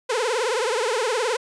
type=tone with vibrato; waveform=sawtooth; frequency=470.5 Hz; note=A#4; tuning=16 cents sharp; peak=-17 dBFS; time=0.09-1.37 s; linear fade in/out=10 ms; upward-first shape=triangle; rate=19 Hz; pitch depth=220 cents each way; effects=resampled to 22050 Hz